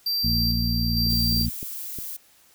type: tone with tremolo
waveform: square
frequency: 4700 Hz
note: D8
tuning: 1 cent sharp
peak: -23 dBFS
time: 0.06-1.46 s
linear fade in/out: 5 ms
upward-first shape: square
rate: 1.1 Hz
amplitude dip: 40%
type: harmonic tone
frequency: 58.27 Hz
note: A#1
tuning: in tune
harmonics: 1 / 2 / 3 / 4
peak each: -26 / -27 / -31 / -28 dBFS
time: 0.23-1.5 s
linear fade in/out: 20 ms
type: clicks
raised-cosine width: 3 ms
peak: -24 dBFS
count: 7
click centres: 1.066 / 1.131 / 1.324 / 1.371 / 1.411 / 1.629 / 1.987 s
type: noise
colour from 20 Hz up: violet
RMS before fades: -34 dBFS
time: 1.09-2.17 s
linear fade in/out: 10 ms
effects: white hiss -57 dBFS RMS until 2.54 s